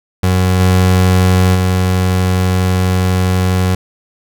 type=tone with level steps; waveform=30% pulse; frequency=92.2 Hz; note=F#2; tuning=6 cents flat; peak=-7 / -5 / -8 dBFS; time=0.23-3.75 s; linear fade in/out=5 ms; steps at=0.59 / 1.54 s; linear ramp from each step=20 ms; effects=none